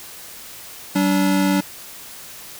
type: tone pair together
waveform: square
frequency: 190.76 / 289.3 Hz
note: G3 / D4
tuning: -47 / -26 cents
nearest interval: perfect fifth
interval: 721 cents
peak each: -19 dBFS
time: 0.95-1.61 s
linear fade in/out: 10 ms
effects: white hiss -38 dBFS RMS until 2.59 s